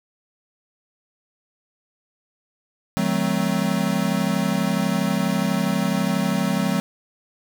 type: chord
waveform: square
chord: D# diminished seventh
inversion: none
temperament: equal with one note detuned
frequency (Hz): 155.56 / 187.8 / 220 / 261.6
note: D#3 / F#3 / A3 / C4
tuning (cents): 0 / +26 / 0 / 0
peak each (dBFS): -29 / -23 / -26 / -28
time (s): 2.97-6.8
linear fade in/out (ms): 0
effects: none